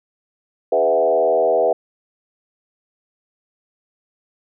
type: tone with frequency modulation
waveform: sine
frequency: 571 Hz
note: D5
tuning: 49 cents flat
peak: -13 dBFS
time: 0.72-1.73 s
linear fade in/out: 5 ms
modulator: 80.8 Hz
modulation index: 1.9
effects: none